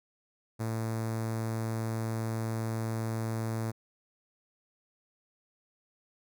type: tone with notch filter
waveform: sawtooth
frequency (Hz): 112.5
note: A2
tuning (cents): +39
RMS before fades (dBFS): -33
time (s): 0.59-3.72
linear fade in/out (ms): 20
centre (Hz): 3000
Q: 0.93
effects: none